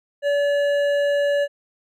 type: tone with hard clipping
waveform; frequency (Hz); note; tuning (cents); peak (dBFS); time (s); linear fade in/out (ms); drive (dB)
triangle; 573; D5; -43; -19; 0.22-1.48; 50; 13
effects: none